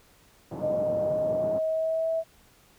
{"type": "band-pass noise", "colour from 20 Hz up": "pink", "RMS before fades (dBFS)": -36, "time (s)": [0.51, 1.59], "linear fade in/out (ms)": 5, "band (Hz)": [110, 820], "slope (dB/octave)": 24}
{"type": "tone with pitch glide", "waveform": "sine", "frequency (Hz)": [615, 651.6], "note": ["D#5", "E5"], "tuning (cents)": [-20, -20], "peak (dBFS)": -24, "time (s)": [0.6, 2.24], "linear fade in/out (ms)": 50, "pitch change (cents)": 100, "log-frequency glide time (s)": [1.01, 2.1]}
{"effects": ["pink hiss -59 dBFS RMS until 2.78 s"]}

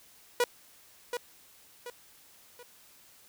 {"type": "tone with echo", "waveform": "sawtooth", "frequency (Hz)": 485.6, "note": "B4", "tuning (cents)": -29, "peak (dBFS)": -19, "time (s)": [0.4, 0.44], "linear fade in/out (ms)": 2, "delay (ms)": 730, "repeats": 3, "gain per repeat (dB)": -8, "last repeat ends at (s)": 2.63, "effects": ["white hiss -58 dBFS RMS until 3.28 s"]}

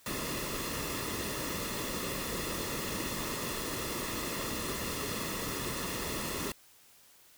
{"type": "noise with comb filter", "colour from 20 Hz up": "pink", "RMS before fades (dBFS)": -36, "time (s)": [0.06, 6.52], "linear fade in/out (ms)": 2, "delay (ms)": 1.3, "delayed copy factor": -0.6, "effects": ["white hiss -60 dBFS RMS until 7.37 s"]}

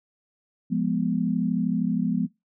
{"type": "chord", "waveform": "sine", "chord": "F diminished", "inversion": "none", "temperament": "equal", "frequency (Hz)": [174.61, 207.7, 246.9], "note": ["F3", "Ab3", "Cb4"], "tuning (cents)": [0, 0, 0], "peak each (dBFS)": -26, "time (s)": [0.7, 2.27], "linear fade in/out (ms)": 20, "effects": ["noise-tail reverb RT60 0.2 s tail -20 dB re dry"]}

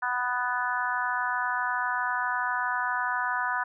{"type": "harmonic tone", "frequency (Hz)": 247.7, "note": "B3", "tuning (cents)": 5, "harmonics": [3, 4, 5, 6, 7], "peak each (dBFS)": [-35, -30, -34, -30, -34], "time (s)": [0.02, 3.64], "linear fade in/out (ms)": 10, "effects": []}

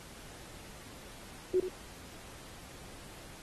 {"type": "tone with echo", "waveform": "sine", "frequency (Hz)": 369.1, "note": "F#4", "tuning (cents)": -4, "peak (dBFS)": -24, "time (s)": [1.54, 1.6], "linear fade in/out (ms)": 2, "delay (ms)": 84, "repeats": 1, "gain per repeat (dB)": -10, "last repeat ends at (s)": 1.684, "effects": ["pink hiss -51 dBFS RMS until 3.42 s", "AAC 32 kbps"]}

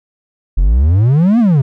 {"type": "exponential two-way sweep", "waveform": "triangle", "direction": "up then down", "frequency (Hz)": [40.5, 246.9, 126.2], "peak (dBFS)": -5, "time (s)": [0.57, 1.62], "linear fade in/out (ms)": 10, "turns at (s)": 1.39, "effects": []}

